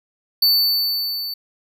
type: tone with level ramp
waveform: square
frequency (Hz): 4500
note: C#8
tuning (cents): +25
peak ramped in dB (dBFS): -12 to -26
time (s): 0.42-1.34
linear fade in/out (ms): 5
effects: none